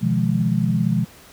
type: chord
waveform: sine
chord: F half-diminished seventh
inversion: second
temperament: just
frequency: 125.72 / 157.15 / 174.61 / 209.5 Hz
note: Cb3 / Eb3 / F3 / Ab3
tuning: +31 / +18 / 0 / +15 cents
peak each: -22 / -24 / -21 / -22 dBFS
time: 0.01-1.05 s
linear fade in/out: 20 ms
effects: pink hiss -46 dBFS RMS until 1.32 s + high-pass 60 Hz 12 dB/octave